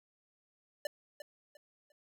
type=tone with echo; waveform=square; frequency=591 Hz; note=D5; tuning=11 cents sharp; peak=-33 dBFS; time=0.85-0.87 s; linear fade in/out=2 ms; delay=350 ms; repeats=3; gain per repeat=-11 dB; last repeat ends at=1.92 s; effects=none